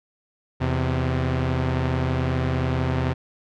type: tone pair together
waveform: sawtooth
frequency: 82.42 / 129.4 Hz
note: E2 / C3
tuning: 0 / -19 cents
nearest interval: minor sixth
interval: 781 cents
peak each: -21 / -19 dBFS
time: 0.6-3.14 s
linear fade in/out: 20 ms
effects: low-pass 3000 Hz 12 dB/octave